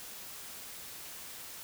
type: silence
effects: white hiss -46 dBFS RMS until 1.63 s